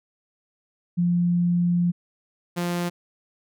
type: tone pair in turn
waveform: sine / sawtooth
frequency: 174.61 / 174.61 Hz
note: F3 / F3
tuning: 0 / 0 cents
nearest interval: unison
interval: 0 cents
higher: neither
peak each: -18 / -20 dBFS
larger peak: first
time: 0.97-1.92 / 2.56-2.9 s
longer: first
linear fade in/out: 20 ms
effects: none